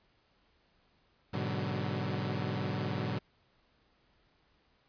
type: chord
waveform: sawtooth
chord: G# half-diminished seventh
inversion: none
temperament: equal with one note detuned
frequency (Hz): 103.83 / 123.47 / 146.83 / 188.01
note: G#2 / B2 / D3 / F#3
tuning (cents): 0 / 0 / 0 / +28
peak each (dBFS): -34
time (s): 1.33-3.19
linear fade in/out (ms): 10
effects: pink hiss -70 dBFS RMS until 4.88 s + resampled to 11025 Hz